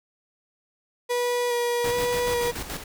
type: tone with vibrato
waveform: 35% pulse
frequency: 483.3 Hz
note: B4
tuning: 38 cents flat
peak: -21 dBFS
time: 1.09-2.52 s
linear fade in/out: 20 ms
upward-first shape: square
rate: 1.2 Hz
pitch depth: 13 cents each way
type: noise with tremolo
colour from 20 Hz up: pink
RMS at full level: -32 dBFS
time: 1.84-2.84 s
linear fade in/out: 5 ms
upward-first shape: square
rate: 7 Hz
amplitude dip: 55%
effects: none